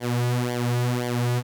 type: tone with flanger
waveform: sawtooth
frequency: 122 Hz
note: B2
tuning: 21 cents flat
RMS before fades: -24 dBFS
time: 0-1.43 s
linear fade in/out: 50 ms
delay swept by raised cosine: 0.76 to 3.86 ms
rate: 1.9 Hz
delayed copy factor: -0.85
effects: none